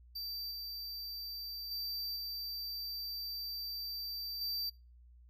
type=tone with level steps; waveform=square; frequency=4661 Hz; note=D8; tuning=14 cents flat; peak=-39 / -41 / -37 / -39 / -35 dBFS; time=0.15-4.7 s; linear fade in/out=10 ms; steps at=0.51 / 1.71 / 2.16 / 4.41 s; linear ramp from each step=5 ms; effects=noise-tail reverb RT60 0.3 s tail -25 dB re dry + added 60 Hz sine -56 dBFS peak until 5.29 s